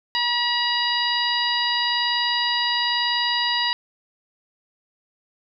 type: harmonic tone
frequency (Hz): 961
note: B5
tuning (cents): -48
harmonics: 1 / 2 / 3 / 4 / 5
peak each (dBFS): -26 / -26 / -26 / -26 / -26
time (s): 0.15-3.73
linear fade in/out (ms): 0
effects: none